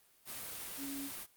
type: tone in noise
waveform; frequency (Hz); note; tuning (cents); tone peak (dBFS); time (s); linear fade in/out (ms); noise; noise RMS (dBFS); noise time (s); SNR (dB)
sine; 277.2; C#4; 0; -41; 0.77-1.11; 50; white; -44; 0.25-1.27; 0
effects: white hiss -67 dBFS RMS until 1.36 s + Opus 32 kbps